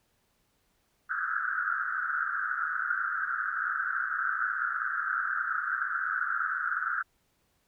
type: band-pass noise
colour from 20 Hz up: pink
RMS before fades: -31 dBFS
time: 1.09-7.03 s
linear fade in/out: 20 ms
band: 1300 to 1600 Hz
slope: 96 dB/octave
effects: pink hiss -72 dBFS RMS until 7.67 s